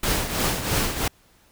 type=noise with tremolo; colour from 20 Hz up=pink; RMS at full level=-21 dBFS; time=0.03-1.08 s; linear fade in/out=5 ms; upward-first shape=triangle; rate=3 Hz; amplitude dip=70%; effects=pink hiss -58 dBFS RMS until 1.51 s